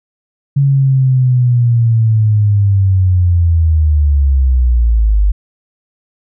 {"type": "linear sweep", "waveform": "sine", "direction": "down", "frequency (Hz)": [140.6, 48.68], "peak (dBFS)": -7, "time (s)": [0.56, 5.32], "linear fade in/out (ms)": 10, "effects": []}